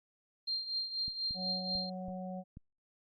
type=tone with tremolo; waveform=sine; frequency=4186 Hz; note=C8; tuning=in tune; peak=-31 dBFS; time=0.47-1.9 s; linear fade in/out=10 ms; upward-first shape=triangle; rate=4.1 Hz; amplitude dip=75%
type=clicks; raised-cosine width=5 ms; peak=-35 dBFS; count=5; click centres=1.081 / 1.309 / 1.754 / 2.084 / 2.571 s
type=harmonic tone; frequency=185 Hz; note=F#3; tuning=in tune; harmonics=1 / 3 / 4; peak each=-40 / -45 / -46 dBFS; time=1.34-2.44 s; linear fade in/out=50 ms
effects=Opus 48 kbps